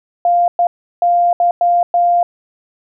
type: tone bursts at uneven times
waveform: sine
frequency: 698.5 Hz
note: F5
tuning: in tune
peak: -9 dBFS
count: 6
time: 0.25-0.48 / 0.59-0.67 / 1.02-1.33 / 1.4-1.51 / 1.61-1.83 / 1.94-2.23 s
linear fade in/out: 2 ms
effects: none